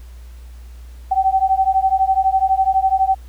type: beating tone pair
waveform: sine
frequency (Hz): 761 / 773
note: F#5 / G5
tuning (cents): +48 / -24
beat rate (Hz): 12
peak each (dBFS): -16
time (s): 1.11-3.15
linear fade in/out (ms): 10
effects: added 60 Hz sine -34 dBFS peak until 3.28 s + pink hiss -52 dBFS RMS until 3.28 s